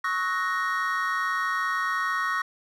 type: chord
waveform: triangle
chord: F# dominant seventh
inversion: second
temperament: equal with one note detuned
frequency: 1108.7 / 1286.2 / 1480 / 1864.7 Hz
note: C#6 / E6 / F#6 / A#6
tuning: 0 / -43 / 0 / 0 cents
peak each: -27 / -29 / -31 / -27 dBFS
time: 0.04-2.42 s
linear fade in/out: 5 ms
effects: none